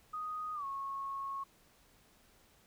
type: tone with pitch glide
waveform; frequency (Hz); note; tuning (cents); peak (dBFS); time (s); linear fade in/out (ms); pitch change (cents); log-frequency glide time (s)
sine; 1244.5 to 1096; D#6 to C#6; 0 to -20; -37; 0.13-1.44; 10; -220; 0.54-0.65
effects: pink hiss -66 dBFS RMS until 2.66 s